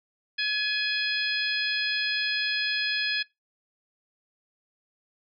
harmonic tone with a mistuned harmonic, 836 Hz, G#5, 11 cents sharp, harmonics 2 / 3 / 4 / 5 / 6, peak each -29 / -31 / -32 / -33 / -34 dBFS, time 0.38-3.23 s, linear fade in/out 10 ms, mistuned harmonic 2, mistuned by +26 cents, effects noise-tail reverb RT60 0.2 s tail -22 dB re dry

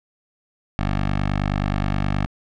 10% pulse tone with notch filter, 49.47 Hz, G1, 17 cents sharp, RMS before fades -22 dBFS, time 0.79-2.26 s, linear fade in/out 0 ms, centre 380 Hz, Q 1.3, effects low-pass 3000 Hz 12 dB/octave

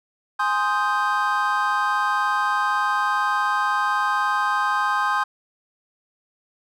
triangle chord, Ab major seventh, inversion none, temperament equal, 830.6 / 1046.5 / 1244.5 / 1568 Hz, Ab5 / C6 / Eb6 / G6, 0 / 0 / 0 / 0 cents, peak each -24 / -22 / -23 / -23 dBFS, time 0.39-5.24 s, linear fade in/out 10 ms, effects none

